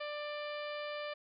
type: harmonic tone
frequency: 592 Hz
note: D5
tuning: 14 cents sharp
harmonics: 1 / 2 / 3 / 4 / 5 / 6 / 7 / 8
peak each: -40 / -46 / -48 / -48 / -51 / -54 / -57 / -56 dBFS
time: 0-1.14 s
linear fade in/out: 10 ms
effects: none